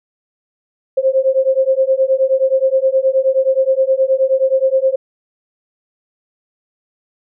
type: beating tone pair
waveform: sine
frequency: 525 / 534.5 Hz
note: C5 / C5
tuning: +6 / +37 cents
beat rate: 9.5 Hz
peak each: -14 dBFS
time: 0.97-4.96 s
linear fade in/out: 10 ms
effects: none